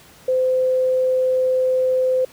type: tone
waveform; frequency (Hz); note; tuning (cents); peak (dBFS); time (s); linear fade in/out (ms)
sine; 514; C5; -31; -15; 0.28-2.25; 5
effects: pink hiss -47 dBFS RMS until 2.32 s + high-pass 80 Hz 12 dB/octave